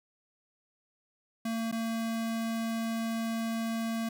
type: tone with dropouts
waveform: square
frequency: 226.8 Hz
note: A#3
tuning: 47 cents flat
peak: -31 dBFS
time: 1.45-4.09 s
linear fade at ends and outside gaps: 5 ms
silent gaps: 1.715-1.724 s
effects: none